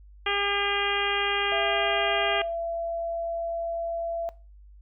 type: harmonic tone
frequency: 403.2 Hz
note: G4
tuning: 49 cents sharp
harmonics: 1 / 2 / 3 / 4 / 5 / 6 / 7 / 8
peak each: -32 / -32 / -32 / -32 / -32 / -32 / -32 / -32 dBFS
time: 0.26-2.42 s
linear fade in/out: 5 ms
type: tone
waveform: sine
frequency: 673 Hz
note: E5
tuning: 36 cents sharp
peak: -28 dBFS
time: 1.52-4.29 s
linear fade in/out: 0 ms
effects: noise-tail reverb RT60 0.3 s tail -19 dB re dry + added 50 Hz sine -47 dBFS peak until 4.81 s